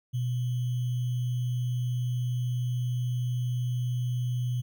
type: tone with sample-and-hold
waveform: sine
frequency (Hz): 123.47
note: B2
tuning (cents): 0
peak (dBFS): -26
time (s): 0.13-4.62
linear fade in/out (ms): 20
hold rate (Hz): 3150
effects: none